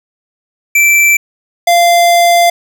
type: tone pair in turn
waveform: square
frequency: 2335 / 691.6 Hz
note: D7 / F5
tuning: -11 / -17 cents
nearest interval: octave + major sixth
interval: 2106 cents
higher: first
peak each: -6 dBFS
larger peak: neither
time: 0.75-1.17 / 1.67-2.5 s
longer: second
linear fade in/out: 5 ms
effects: 8-bit